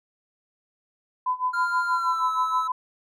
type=tone with tremolo; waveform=sine; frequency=1008 Hz; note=B5; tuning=35 cents sharp; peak=-20 dBFS; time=1.26-2.72 s; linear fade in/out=5 ms; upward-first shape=sine; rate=6.3 Hz; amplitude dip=90%
type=tone with pitch glide; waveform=triangle; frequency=1396.9 to 1303.4 Hz; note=F6 to E6; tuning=0 to -20 cents; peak=-23 dBFS; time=1.53-2.68 s; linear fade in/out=10 ms; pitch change=-120 cents; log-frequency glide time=1.87-2.29 s
effects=none